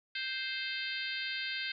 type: harmonic tone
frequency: 523.3 Hz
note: C5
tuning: in tune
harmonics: 3 / 4 / 5 / 6 / 7 / 8 / 9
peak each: -40 / -41 / -42 / -43 / -43 / -44 / -45 dBFS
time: 0.15-1.72 s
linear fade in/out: 5 ms
effects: none